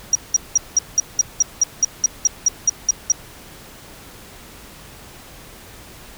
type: tone bursts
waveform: sine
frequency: 5730 Hz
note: F8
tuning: 44 cents sharp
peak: -10 dBFS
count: 15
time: 0.13-3.12 s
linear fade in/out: 2 ms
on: 22 ms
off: 190 ms
effects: pink hiss -41 dBFS RMS until 6.17 s